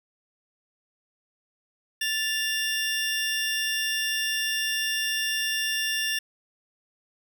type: tone pair together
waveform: 25% pulse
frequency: 1757.3 / 2794 Hz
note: A6 / F7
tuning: -3 / 0 cents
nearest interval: minor sixth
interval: 803 cents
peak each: -24 dBFS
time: 2.01-6.19 s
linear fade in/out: 5 ms
effects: none